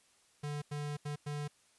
square tone bursts at uneven times, 146.83 Hz, D3, in tune, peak -37 dBFS, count 4, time 0.43-0.62 / 0.71-0.97 / 1.05-1.16 / 1.26-1.48 s, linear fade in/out 10 ms, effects white hiss -68 dBFS RMS until 1.78 s + resampled to 24000 Hz

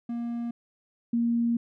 triangle / sine tone pair in turn, 235.8 / 234.4 Hz, A#3 / A#3, +20 / +10 cents, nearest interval unison, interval 10 cents, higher first, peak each -27 / -22 dBFS, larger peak second, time 0.09-0.51 / 1.13-1.57 s, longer second, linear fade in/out 5 ms, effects none

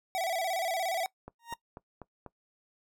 square tone with vibrato, 709 Hz, F5, 26 cents sharp, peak -30 dBFS, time 0.15-1.06 s, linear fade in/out 0 ms, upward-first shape square, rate 17 Hz, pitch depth 110 cents each way
click train, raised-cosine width 1 ms, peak -29 dBFS, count 5, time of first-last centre 1.28-2.263 s, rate 4.07 Hz
40% pulse tone with exponential growth, 932.3 Hz, A#5, in tune, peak -32 dBFS, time 1.39-1.54 s, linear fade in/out 5 ms, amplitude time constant 31 ms
effects noise-tail reverb RT60 0.1 s tail -20 dB re dry

